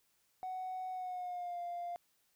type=tone with pitch glide; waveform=triangle; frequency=744 to 698.2 Hz; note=F#5 to F5; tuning=+9 to -1 cents; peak=-35 dBFS; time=0.43-1.96 s; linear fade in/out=0 ms; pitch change=-110 cents; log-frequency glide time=0.91-1.6 s; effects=tanh soft clip ceiling -35 dBFS + white hiss -75 dBFS RMS until 2.35 s